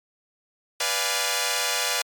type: chord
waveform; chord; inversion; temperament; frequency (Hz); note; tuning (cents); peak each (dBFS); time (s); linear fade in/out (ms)
5% pulse; B diminished seventh; none; equal; 493.9 / 587.3 / 698.5 / 830.6; B4 / D5 / F5 / Ab5; 0 / 0 / 0 / 0; -17; 0.8-2.02; 5
effects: MP3 96 kbps